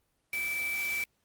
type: tone in noise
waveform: sine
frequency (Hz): 2318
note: D7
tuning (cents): -23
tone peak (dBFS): -30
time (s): 0.33-1.04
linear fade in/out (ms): 2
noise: white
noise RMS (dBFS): -41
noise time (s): 0.33-1.04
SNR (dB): +8
effects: pink hiss -75 dBFS RMS until 1.24 s + Opus 32 kbps